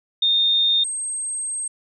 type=tone pair in turn; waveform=sine; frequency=3653 / 8392 Hz; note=A#7 / C9; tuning=-36 / +4 cents; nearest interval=octave + major second; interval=1440 cents; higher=second; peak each=-15 / -24 dBFS; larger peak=first; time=0.22-0.84 / 0.84-1.68 s; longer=second; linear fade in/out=5 ms; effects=none